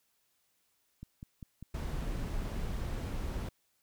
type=click train; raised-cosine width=5 ms; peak=-32 dBFS; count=7; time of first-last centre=1.03-2.223 s; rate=5.03 Hz
type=noise; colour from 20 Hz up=brown; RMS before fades=-36 dBFS; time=1.74-3.49 s; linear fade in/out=5 ms
effects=white hiss -75 dBFS RMS until 3.82 s